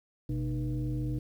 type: tone with frequency modulation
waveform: sine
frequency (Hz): 126.6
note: B2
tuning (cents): +43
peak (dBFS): -29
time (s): 0.29-1.19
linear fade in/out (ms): 5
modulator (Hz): 179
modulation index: 1
effects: 10-bit